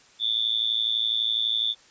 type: tone with amplitude modulation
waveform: sine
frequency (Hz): 3520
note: A7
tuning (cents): 0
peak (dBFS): -18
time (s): 0.19-1.75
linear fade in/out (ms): 50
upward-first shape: sine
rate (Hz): 112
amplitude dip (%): 95
effects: white hiss -55 dBFS RMS until 1.9 s + resampled to 16000 Hz